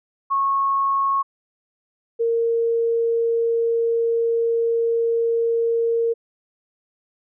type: tone pair in turn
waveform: sine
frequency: 1097 / 462 Hz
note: C#6 / A#4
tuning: -18 / -16 cents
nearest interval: octave + minor third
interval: 1498 cents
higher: first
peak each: -17 dBFS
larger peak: neither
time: 0.3-1.23 / 2.19-6.14 s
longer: second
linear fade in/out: 20 ms
effects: none